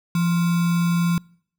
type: tone with sample-and-hold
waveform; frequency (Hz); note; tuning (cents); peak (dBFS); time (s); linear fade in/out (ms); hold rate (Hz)
sine; 171.6; F3; -30; -17; 0.15-1.18; 2; 1225
effects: noise-tail reverb RT60 0.6 s tail -26 dB re dry